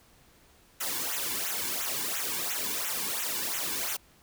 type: noise with flanger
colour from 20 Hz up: white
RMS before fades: -32 dBFS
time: 0.8-3.97 s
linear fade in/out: 10 ms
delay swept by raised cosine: 0.2 to 1.6 ms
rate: 2.9 Hz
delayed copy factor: -0.9
effects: pink hiss -60 dBFS RMS until 4.22 s